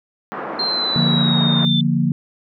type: band-pass noise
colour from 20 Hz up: white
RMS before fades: -28 dBFS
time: 0.32-1.65 s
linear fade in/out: 0 ms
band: 180 to 1400 Hz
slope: 24 dB/octave
type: exponential sweep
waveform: sine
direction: down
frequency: 4180 to 3520 Hz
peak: -18 dBFS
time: 0.59-1.81 s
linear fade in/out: 5 ms
type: chord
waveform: sine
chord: Bb major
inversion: first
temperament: equal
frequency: 146.83 / 174.61 / 233.1 Hz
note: D3 / F3 / Bb3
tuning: 0 / 0 / 0 cents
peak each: -19 dBFS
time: 0.96-2.12 s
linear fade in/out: 2 ms
effects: none